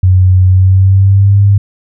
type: tone with pitch glide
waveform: sine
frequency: 92.5 to 100.29 Hz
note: F#2 to G2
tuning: 0 to +40 cents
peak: -3 dBFS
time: 0.03-1.58 s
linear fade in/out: 5 ms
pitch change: +140 cents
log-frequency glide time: 0.47-1.38 s
effects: none